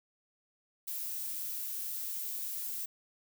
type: noise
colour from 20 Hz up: violet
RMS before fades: -38 dBFS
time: 0.87-2.86 s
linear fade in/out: 10 ms
effects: none